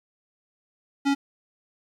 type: tone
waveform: square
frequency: 279 Hz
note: C#4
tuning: 11 cents sharp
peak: -20 dBFS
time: 1.05-1.15 s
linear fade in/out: 20 ms
effects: low-pass 6000 Hz 12 dB/octave + 8-bit